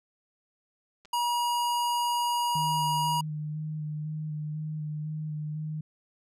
clicks, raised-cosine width 0.2 ms, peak -34 dBFS, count 2, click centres 1.05 / 1.055 s
square tone, 958 Hz, A#5, 47 cents sharp, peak -26 dBFS, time 1.13-3.21 s, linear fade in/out 5 ms
sine tone with vibrato, 153.1 Hz, D#3, 28 cents flat, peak -31 dBFS, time 2.55-5.81 s, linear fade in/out 5 ms, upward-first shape square, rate 2 Hz, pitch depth 16 cents each way
effects resampled to 32000 Hz

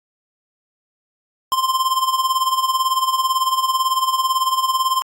square tone with tremolo, 1046.5 Hz, C6, in tune, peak -14 dBFS, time 1.52-5.02 s, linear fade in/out 0 ms, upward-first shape sine, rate 18 Hz, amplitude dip 70%, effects AAC 64 kbps

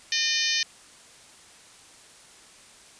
harmonic tone with a mistuned harmonic, 608 Hz, D#5, 40 cents flat, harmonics 3 / 4 / 5 / 6 / 7 / 8 / 9 / 10, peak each -31 / -31 / -31 / -31 / -31 / -31 / -31 / -31 dBFS, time 0.12-0.63 s, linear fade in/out 2 ms, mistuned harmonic 10, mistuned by +16 cents, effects white hiss -51 dBFS RMS until 2.99 s + resampled to 22050 Hz

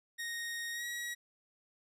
sawtooth tone with pitch glide, 1864.7 to 1912.7 Hz, A#6 to A#6, 0 to +44 cents, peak -34 dBFS, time 0.18-1.15 s, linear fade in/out 20 ms, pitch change +44 cents, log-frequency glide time 0.72-0.85 s, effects resampled to 32000 Hz

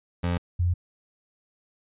25% pulse / sine tone pair in turn, 87.31 / 88.02 Hz, F2 / F2, 0 / +14 cents, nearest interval unison, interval 14 cents, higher second, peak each -20 dBFS, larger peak neither, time 0.23-0.38 / 0.59-0.74 s, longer neither, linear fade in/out 10 ms, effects resampled to 8000 Hz

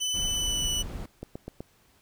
25% pulse tone with pitch glide, 3006 to 2965 Hz, F#7 to F#7, +27 to +3 cents, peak -23 dBFS, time 0-0.83 s, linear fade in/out 20 ms, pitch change -24 cents, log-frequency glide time 0.25-0.7 s
brown noise, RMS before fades -35 dBFS, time 0.14-1.06 s, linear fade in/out 5 ms
click train, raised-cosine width 2 ms, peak -23 dBFS, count 4, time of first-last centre 1.23-1.605 s, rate 7.99 Hz
effects pink hiss -63 dBFS RMS until 2.01 s

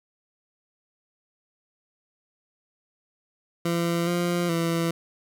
20% pulse tone with pitch steps, 170 / 174.4 / 167.1 Hz, F3 / F3 / E3, -46 / -2 / +24 cents, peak -18 dBFS, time 3.65-4.91 s, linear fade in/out 5 ms, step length 420 ms, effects none

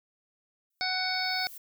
violet noise with exponential growth, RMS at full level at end -43 dBFS, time 0.7-1.58 s, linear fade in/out 5 ms, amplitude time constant 190 ms
harmonic tone, 744 Hz, F#5, 9 cents sharp, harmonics 1 / 2 / 3 / 5 / 6 / 7, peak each -34 / -35 / -34 / -39 / -33 / -35 dBFS, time 0.81-1.47 s, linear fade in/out 0 ms
effects none

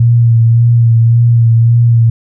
sine tone with vibrato, 116.54 Hz, A#2, in tune, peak -4 dBFS, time 0-2.1 s, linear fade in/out 5 ms, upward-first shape sine, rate 1.8 Hz, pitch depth 29 cents each way, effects none

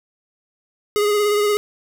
square tone with vibrato, 415.3 Hz, G#4, in tune, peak -16 dBFS, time 0.96-1.57 s, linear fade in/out 0 ms, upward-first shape sine, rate 17 Hz, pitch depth 25 cents each way, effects 8-bit

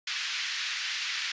pink band-pass noise, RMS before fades -33 dBFS, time 0.07-1.32 s, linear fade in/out 5 ms, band 1700 to 5500 Hz, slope 24 dB/octave, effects resampled to 16000 Hz

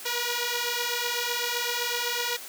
5% pulse beating tone pair, 476.6 / 484.5 Hz, A#4 / B4, +38 / -33 cents, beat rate 7.9 Hz, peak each -18 dBFS, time 0.05-2.37 s, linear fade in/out 10 ms, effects white hiss -41 dBFS RMS until 2.48 s + high-pass 300 Hz 12 dB/octave

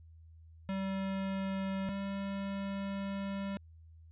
square tone pair in turn, 192.9 / 196.84 Hz, G3 / G3, -28 / +7 cents, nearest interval unison, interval 35 cents, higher second, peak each -34 / -36 dBFS, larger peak first, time 0.69-1.89 / 1.89-3.57 s, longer second, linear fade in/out 0 ms, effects added 81 Hz sine -53 dBFS peak until 4.11 s + resampled to 8000 Hz

